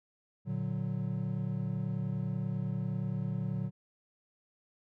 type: chord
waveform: triangle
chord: Bb augmented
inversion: none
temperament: equal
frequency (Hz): 116.54 / 146.83 / 185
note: Bb2 / D3 / F#3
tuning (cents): 0 / 0 / 0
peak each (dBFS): -34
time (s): 0.45-3.71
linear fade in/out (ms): 50
effects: none